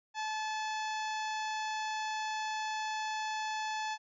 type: harmonic tone with a mistuned harmonic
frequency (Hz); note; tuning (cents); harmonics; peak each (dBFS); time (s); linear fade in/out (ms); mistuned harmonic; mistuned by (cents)
865; A5; -30; 1 / 2 / 3 / 4 / 5 / 6 / 7 / 8; -35 / -41 / -45 / -47 / -49 / -51 / -52 / -53; 0.14-3.98; 50; 5; +20
effects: none